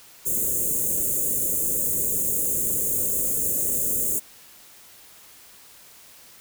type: band-stop noise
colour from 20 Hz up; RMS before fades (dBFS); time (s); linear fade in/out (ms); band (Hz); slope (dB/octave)
white; -24; 0.25-4.2; 20; 580 to 6600; 96
effects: white hiss -49 dBFS RMS until 6.4 s